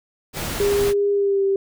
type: noise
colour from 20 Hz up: pink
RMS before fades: -27 dBFS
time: 0.33-0.94 s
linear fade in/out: 50 ms
type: tone with pitch glide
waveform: sine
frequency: 404.7 to 391.6 Hz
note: G#4 to G4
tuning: -45 to -2 cents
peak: -16 dBFS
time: 0.6-1.56 s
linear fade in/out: 2 ms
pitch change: -57 cents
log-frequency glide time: 1.12-1.44 s
effects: none